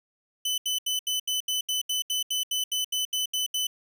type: tone bursts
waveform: sawtooth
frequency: 3013 Hz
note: F#7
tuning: 31 cents sharp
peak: -22 dBFS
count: 16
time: 0.45-3.67 s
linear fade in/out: 5 ms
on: 130 ms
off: 76 ms
effects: none